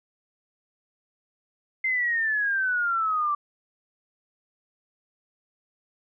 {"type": "exponential sweep", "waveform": "sine", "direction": "down", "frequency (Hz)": [2093, 1161], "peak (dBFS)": -22, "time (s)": [1.84, 3.35], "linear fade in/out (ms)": 5, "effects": []}